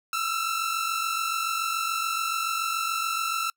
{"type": "tone pair together", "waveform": "sawtooth", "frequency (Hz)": [1310, 1357], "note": ["E6", "E6"], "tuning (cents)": [-11, 50], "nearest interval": "minor second", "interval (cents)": 61, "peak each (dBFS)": -25, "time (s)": [0.13, 3.5], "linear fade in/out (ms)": 2, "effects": ["noise-tail reverb RT60 0.1 s tail -26 dB re dry"]}